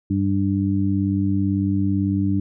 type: harmonic tone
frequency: 98 Hz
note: G2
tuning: in tune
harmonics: 1 / 2 / 3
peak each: -22 / -22 / -22 dBFS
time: 0.1-2.4 s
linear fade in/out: 5 ms
effects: none